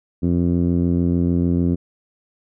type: tone with low-pass filter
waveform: 10% pulse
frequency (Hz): 86.7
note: F2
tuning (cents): -12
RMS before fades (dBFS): -18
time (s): 0.22-1.76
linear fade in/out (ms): 20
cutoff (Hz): 250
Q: 1.5
effects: none